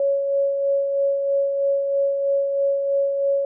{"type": "tone with tremolo", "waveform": "sine", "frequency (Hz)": 556, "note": "C#5", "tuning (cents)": 5, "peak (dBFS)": -16, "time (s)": [0, 3.45], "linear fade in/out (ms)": 2, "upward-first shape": "sine", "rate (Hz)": 3.1, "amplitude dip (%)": 40, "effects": []}